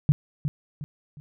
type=tone with echo; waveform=sine; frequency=146.83 Hz; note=D3; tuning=in tune; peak=-13 dBFS; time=0.09-0.12 s; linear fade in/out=0 ms; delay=360 ms; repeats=3; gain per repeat=-9 dB; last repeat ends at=1.2 s; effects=none